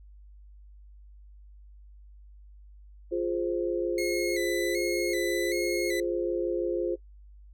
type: chord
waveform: sine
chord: F minor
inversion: none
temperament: equal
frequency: 349.2 / 415.3 / 523.3 Hz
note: F4 / Ab4 / C5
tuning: 0 / 0 / 0 cents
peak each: -28 / -33 / -32 dBFS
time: 3.11-6.96 s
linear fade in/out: 20 ms
type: tone with vibrato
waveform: sawtooth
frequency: 2076 Hz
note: C7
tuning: 14 cents flat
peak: -29 dBFS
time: 3.98-6 s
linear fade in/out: 2 ms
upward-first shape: square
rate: 1.3 Hz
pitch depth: 68 cents each way
effects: noise-tail reverb RT60 0.1 s tail -20 dB re dry + added 50 Hz sine -48 dBFS peak until 7.53 s